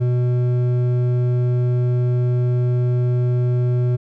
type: tone with hard clipping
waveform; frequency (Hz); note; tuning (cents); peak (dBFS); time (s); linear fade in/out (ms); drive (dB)
sine; 123.47; B2; 0; -17; 0-3.97; 20; 8
effects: none